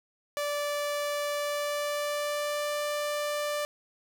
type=tone with pitch glide; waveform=sawtooth; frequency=583 to 589.8 Hz; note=D5 to D5; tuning=-13 to +7 cents; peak=-25 dBFS; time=0.37-3.65 s; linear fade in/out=0 ms; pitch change=+20 cents; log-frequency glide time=1.34-2.81 s; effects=none